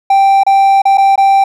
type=tone with dropouts; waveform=triangle; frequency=784 Hz; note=G5; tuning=in tune; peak=-3 dBFS; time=0.1-1.44 s; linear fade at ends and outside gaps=5 ms; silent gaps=0.435-0.465 / 0.819-0.853 / 0.974-0.98 / 1.158-1.177 s; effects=none